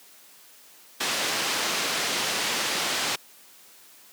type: low-pass noise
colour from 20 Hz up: white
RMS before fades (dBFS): -27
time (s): 1-3.16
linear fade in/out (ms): 10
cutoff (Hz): 5100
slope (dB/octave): 12
effects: white hiss -52 dBFS RMS until 4.12 s + high-pass 200 Hz 12 dB/octave